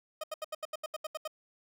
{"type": "tone bursts", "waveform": "30% pulse", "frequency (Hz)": 622.3, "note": "D#5", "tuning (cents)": 0, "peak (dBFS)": -32, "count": 11, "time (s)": [0.21, 1.277], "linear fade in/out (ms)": 5, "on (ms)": 27, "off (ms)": 77, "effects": []}